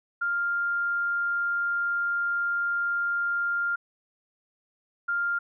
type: tone pair in turn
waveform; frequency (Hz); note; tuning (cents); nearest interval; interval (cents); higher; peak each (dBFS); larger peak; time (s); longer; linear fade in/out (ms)
sine; 1399 / 1399; F6 / F6; +3 / +3; unison; 0; neither; -24; neither; 0.21-3.76 / 5.08-5.39; first; 10
effects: none